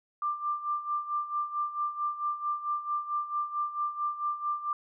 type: tone with tremolo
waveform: sine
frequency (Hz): 1186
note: D6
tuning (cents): +17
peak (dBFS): -26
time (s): 0.22-4.73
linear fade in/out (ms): 2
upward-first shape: sine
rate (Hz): 4.5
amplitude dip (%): 75
effects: none